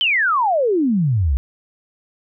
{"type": "exponential sweep", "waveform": "sine", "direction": "down", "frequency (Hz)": [3154, 60.3], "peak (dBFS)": -14, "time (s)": [0.01, 1.37], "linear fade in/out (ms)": 0, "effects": []}